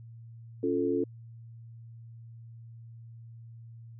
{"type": "chord", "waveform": "sine", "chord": "Db augmented", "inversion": "none", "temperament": "equal", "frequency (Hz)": [277.2, 349.2, 440], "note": ["Db4", "F4", "A4"], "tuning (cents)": [0, 0, 0], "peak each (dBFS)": -30, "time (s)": [0.63, 1.04], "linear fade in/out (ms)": 5, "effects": ["added 115 Hz sine -45 dBFS peak until 3.99 s"]}